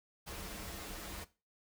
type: noise with comb filter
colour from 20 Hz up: pink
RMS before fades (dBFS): -45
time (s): 0.26-1.25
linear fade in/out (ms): 20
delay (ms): 7.9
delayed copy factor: -0.75
effects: noise-tail reverb RT60 0.3 s tail -17 dB re dry